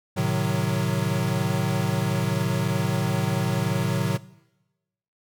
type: chord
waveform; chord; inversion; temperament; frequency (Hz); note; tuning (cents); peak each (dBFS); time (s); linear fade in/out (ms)
square; A diminished seventh; none; equal with one note detuned; 110 / 130.81 / 153.87 / 185; A2 / C3 / Eb3 / Gb3; 0 / 0 / -19 / 0; -28; 0.16-4.18; 20
effects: noise-tail reverb RT60 1.0 s tail -20 dB re dry